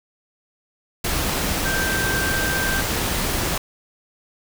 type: tone in noise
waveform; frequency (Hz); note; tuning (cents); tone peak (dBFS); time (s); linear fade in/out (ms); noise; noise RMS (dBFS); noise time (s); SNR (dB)
sine; 1568; G6; 0; -23; 1.65-2.81; 5; pink; -23; 1.04-3.58; -3
effects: none